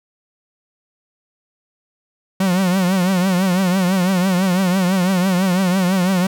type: tone with vibrato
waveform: 45% pulse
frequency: 185 Hz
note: F#3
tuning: in tune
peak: -14 dBFS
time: 2.4-6.27 s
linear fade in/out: 5 ms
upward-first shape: triangle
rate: 6 Hz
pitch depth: 110 cents each way
effects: none